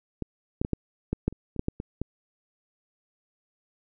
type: clicks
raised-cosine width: 3 ms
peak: -17 / -13 / -15 / -12 / -13 / -10 / -29 / -27 / -13 / -13 / -20 / -16 dBFS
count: 12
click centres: 0.223 / 0.615 / 0.649 / 0.733 / 1.13 / 1.28 / 1.326 / 1.563 / 1.594 / 1.684 / 1.801 / 2.016 s
effects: none